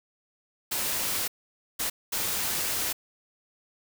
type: noise bursts at uneven times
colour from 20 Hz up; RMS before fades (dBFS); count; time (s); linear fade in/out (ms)
white; -29; 3; 0.71-1.28 / 1.79-1.9 / 2.12-2.93; 10
effects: none